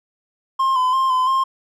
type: tone with pitch steps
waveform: triangle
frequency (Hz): 1063 / 1016 / 1057 / 1022 / 1061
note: C6 / B5 / C6 / C6 / C6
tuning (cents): +27 / +49 / +17 / -41 / +24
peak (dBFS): -13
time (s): 0.59-1.44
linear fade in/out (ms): 10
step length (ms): 170
effects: none